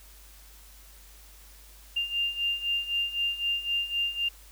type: beating tone pair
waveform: sine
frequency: 2794 / 2797.9 Hz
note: F7 / F7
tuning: 0 / +3 cents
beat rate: 3.9 Hz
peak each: -32 / -28 dBFS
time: 1.96-4.29 s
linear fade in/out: 10 ms
effects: added 50 Hz sine -51 dBFS peak until 4.51 s + white hiss -54 dBFS RMS until 4.51 s